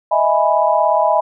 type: chord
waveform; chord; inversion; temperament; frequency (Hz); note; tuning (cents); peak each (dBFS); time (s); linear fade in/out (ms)
sine; E major seventh; third; equal; 622.3 / 659.3 / 830.6 / 987.8; D#5 / E5 / G#5 / B5; 0 / 0 / 0 / 0; -17; 0.11-1.21; 10
effects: none